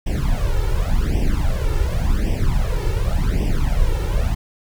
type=noise with flanger; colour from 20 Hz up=brown; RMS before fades=-18 dBFS; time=0.06-4.35 s; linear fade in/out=10 ms; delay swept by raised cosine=0.36 to 2.26 ms; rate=0.89 Hz; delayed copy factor=+1; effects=none